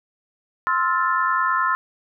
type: chord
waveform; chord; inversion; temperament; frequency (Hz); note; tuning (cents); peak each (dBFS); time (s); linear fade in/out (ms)
sine; F major seventh; second; equal with one note detuned; 1046.5 / 1307.1 / 1396.9 / 1760; C6 / E6 / F6 / A6; 0 / -15 / 0 / 0; -21 / -23 / -25 / -26; 0.67-1.75; 0
effects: none